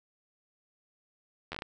slowing click train, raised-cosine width 0.3 ms, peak -21 dBFS, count 6, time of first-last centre 1.52-1.621 s, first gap 11 ms, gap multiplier 1.31, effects none

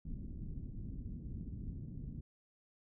pink low-pass noise, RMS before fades -44 dBFS, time 0.05-2.21 s, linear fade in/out 5 ms, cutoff 250 Hz, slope 24 dB/octave, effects none

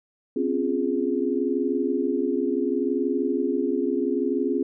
sine chord, Db major seventh, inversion third, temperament equal with one note detuned, 256.5 / 277.2 / 349.2 / 415.3 Hz, C4 / Db4 / F4 / Ab4, -34 / 0 / 0 / 0 cents, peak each -27 dBFS, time 0.36-4.63 s, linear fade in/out 5 ms, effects none

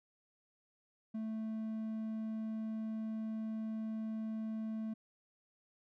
triangle tone, 220 Hz, A3, in tune, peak -35 dBFS, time 1.14-4.94 s, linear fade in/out 10 ms, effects none

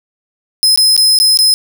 sawtooth tone with dropouts, 5100 Hz, D#8, 42 cents sharp, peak -4 dBFS, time 0.63-1.54 s, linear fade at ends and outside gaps 0 ms, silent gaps 0.76-0.775 / 0.965-0.977 / 1.188-1.2 / 1.373-1.389 s, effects none

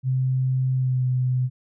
sine tone with pitch glide, 130 to 127.18 Hz, C3 to C3, -11 to -49 cents, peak -19 dBFS, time 0.03-1.5 s, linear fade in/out 50 ms, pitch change -38 cents, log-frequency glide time 0.75-1.05 s, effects none

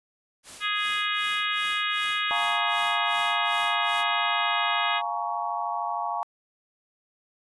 white noise with tremolo, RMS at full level -42 dBFS, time 0.43-4.05 s, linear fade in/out 50 ms, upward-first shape sine, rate 2.6 Hz, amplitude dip 95%
harmonic tone, 415.3 Hz, G#4, in tune, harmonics 3 / 4 / 5 / 6 / 7 / 8 / 9, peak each -30 / -31 / -32 / -33 / -33 / -34 / -35 dBFS, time 0.6-5.02 s, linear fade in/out 50 ms
sine chord, Bb minor seventh, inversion second, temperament just, 699.2 / 839.1 / 932.3 / 1118.8 Hz, F5 / Ab5 / Bb5 / Db6, +2 / +18 / 0 / +16 cents, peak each -32 dBFS, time 2.31-6.23 s, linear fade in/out 0 ms
effects resampled to 24000 Hz

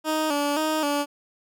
15% pulse tone with vibrato, 300 Hz, D4, 37 cents sharp, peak -16 dBFS, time 0.04-1.06 s, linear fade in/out 50 ms, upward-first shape square, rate 1.9 Hz, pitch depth 67 cents each way, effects none

